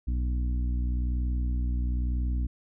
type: harmonic tone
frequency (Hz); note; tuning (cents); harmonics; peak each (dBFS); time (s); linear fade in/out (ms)
61; B1; -21; 1 / 2 / 3 / 4 / 5; -25 / -39 / -43 / -40 / -45; 0.07-2.47; 10
effects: none